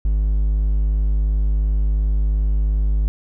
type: tone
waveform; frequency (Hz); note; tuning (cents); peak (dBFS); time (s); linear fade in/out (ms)
triangle; 51.4; G#1; -17; -13; 0.05-3.08; 0
effects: none